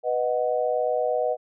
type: chord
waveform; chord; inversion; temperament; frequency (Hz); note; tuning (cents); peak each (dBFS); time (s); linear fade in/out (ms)
sine; B major; none; equal; 493.9 / 622.3 / 740; B4 / D#5 / F#5; 0 / 0 / 0; -25 / -25 / -28; 0.03-1.37; 50
effects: none